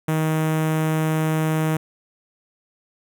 sawtooth tone with notch filter, 157.5 Hz, D#3, 21 cents sharp, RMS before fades -21 dBFS, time 0.08-1.77 s, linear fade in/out 5 ms, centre 4500 Hz, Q 0.94, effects none

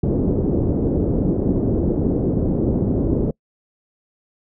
white low-pass noise, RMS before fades -19 dBFS, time 0.03-3.31 s, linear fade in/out 5 ms, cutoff 390 Hz, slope 24 dB/octave, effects noise-tail reverb RT60 0.1 s tail -26 dB re dry

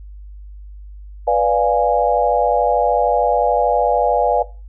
sine chord, B diminished seventh, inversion none, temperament equal, 493.9 / 587.3 / 698.5 / 830.6 Hz, B4 / D5 / F5 / Ab5, 0 / 0 / 0 / 0 cents, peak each -18 dBFS, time 1.27-4.43 s, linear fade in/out 10 ms, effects noise-tail reverb RT60 0.3 s tail -17 dB re dry + added 50 Hz sine -33 dBFS peak until 4.68 s

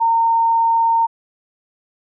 sine tone, 916 Hz, A#5, 31 cents flat, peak -12 dBFS, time 0-1.07 s, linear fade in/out 20 ms, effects none

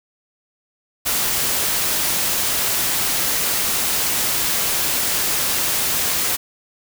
white noise, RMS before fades -20 dBFS, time 1.05-6.37 s, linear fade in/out 20 ms, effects none

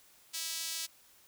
sawtooth tone with high-pass filter, 326.5 Hz, E4, 17 cents flat, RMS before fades -38 dBFS, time 0.33-0.87 s, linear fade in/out 20 ms, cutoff 4500 Hz, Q 1, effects white hiss -62 dBFS RMS until 1.27 s

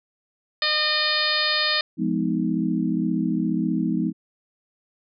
harmonic tone, 609 Hz, D#5, 37 cents flat, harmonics 1 / 2 / 3 / 4 / 5 / 6 / 7 / 8, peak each -32 / -30 / -26 / -30 / -31 / -26 / -26 / -27 dBFS, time 0.62-1.81 s, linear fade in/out 2 ms
sine chord, F half-diminished seventh, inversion none, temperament just, 174.61 / 209.5 / 251.4 / 314.3 Hz, F3 / Ab3 / Cb4 / Eb4, 0 / +15 / +31 / +18 cents, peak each -26 dBFS, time 1.97-4.13 s, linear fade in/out 50 ms
effects none

